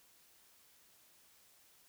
silence, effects white hiss -66 dBFS RMS until 1.88 s

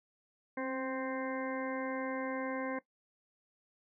harmonic tone with a mistuned harmonic, 261.6 Hz, C4, in tune, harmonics 1 / 2 / 3 / 4 / 6 / 7 / 8, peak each -38 / -39 / -46 / -44 / -46 / -49 / -47 dBFS, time 0.57-2.79 s, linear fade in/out 5 ms, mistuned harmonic 1, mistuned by +27 cents, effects noise-tail reverb RT60 0.1 s tail -17 dB re dry

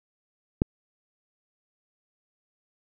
click, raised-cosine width 3 ms, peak -7 dBFS, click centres 0.619 s, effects none

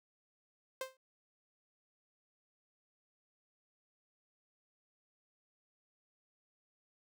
sawtooth tone with exponential decay, 523.3 Hz, C5, in tune, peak -31 dBFS, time 0.81-0.97 s, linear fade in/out 2 ms, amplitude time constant 33 ms, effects none

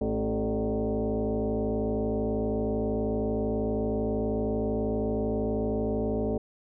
sine tone with frequency modulation, 108.4 Hz, A2, 25 cents flat, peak -25 dBFS, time 0.01-6.38 s, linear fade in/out 5 ms, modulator 164 Hz, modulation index 3, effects none

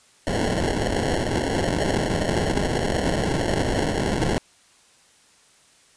blue noise with sample-and-hold, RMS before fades -23 dBFS, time 0.27-4.38 s, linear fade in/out 0 ms, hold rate 1225 Hz, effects white hiss -56 dBFS RMS until 5.96 s + resampled to 22050 Hz

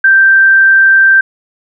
sine tone, 1568 Hz, G6, in tune, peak -3 dBFS, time 0.04-1.21 s, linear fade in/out 5 ms, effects none

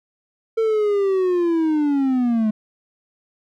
triangle linear sweep, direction down, 452.9 to 211.3 Hz, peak -14 dBFS, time 0.57-2.51 s, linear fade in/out 10 ms, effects none

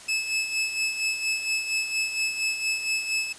sawtooth tone with tremolo, 2603 Hz, E7, 22 cents flat, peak -19 dBFS, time 0.08-3.33 s, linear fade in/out 10 ms, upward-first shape sine, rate 4.3 Hz, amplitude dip 60%, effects white hiss -45 dBFS RMS until 3.38 s + resampled to 22050 Hz

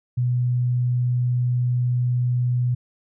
sine tone, 123.47 Hz, B2, in tune, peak -18 dBFS, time 0.17-2.75 s, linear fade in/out 10 ms, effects none

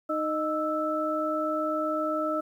sine tone cluster, 309.2 / 618 / 1316 Hz, D#4 / D#5 / E6, -11 / -12 / -3 cents, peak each -31 / -29 / -30 dBFS, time 0.09-2.41 s, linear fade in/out 10 ms, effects 10-bit

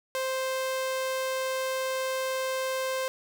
sawtooth tone, 523.3 Hz, C5, in tune, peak -24 dBFS, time 0.15-3.08 s, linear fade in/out 0 ms, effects none

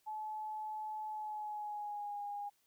sine tone with pitch glide, 860 to 817.4 Hz, A5 to G#5, -40 to -28 cents, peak -39 dBFS, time 0.06-2.5 s, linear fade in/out 20 ms, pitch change -88 cents, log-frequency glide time 1.08-2.23 s, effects white hiss -75 dBFS RMS until 2.66 s

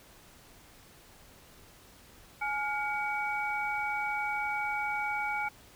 sine tone cluster, 838 / 1413 / 2264 Hz, G#5 / F6 / C#7, +15 / +20 / +36 cents, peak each -33 / -36 / -34 dBFS, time 2.41-5.49 s, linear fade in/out 10 ms, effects pink hiss -56 dBFS RMS until 5.75 s

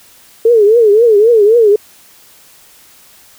sine tone with vibrato, 439.9 Hz, A4, in tune, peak -4 dBFS, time 0.45-1.76 s, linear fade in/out 5 ms, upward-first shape triangle, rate 3.8 Hz, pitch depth 180 cents each way, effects white hiss -43 dBFS RMS until 3.38 s

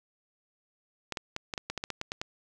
clicks, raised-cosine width 0.2 ms, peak -16 dBFS, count 12, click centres 1.123 / 1.172 / 1.364 / 1.538 / 1.578 / 1.7 / 1.777 / 1.839 / 1.903 / 2.014 / 2.119 / 2.215 s, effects none

